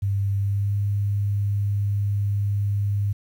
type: tone with pitch glide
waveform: sine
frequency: 99.3 to 101.21 Hz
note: G2 to G#2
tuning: +23 to -44 cents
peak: -20 dBFS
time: 0.02-3.13 s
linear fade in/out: 10 ms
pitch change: +33 cents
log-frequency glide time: 0.36-0.75 s
effects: 9-bit